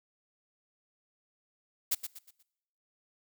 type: noise with echo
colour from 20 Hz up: blue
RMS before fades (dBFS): -28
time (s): 1.91-1.95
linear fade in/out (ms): 10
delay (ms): 120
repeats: 4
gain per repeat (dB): -9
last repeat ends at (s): 2.43
effects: noise-tail reverb RT60 0.9 s tail -24 dB re dry